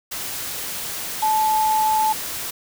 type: tone in noise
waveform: sine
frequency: 868 Hz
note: A5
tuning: 24 cents flat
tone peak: -16 dBFS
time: 1.22-2.13 s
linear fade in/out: 10 ms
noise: white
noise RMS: -29 dBFS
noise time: 0.11-2.51 s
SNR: +10 dB
effects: none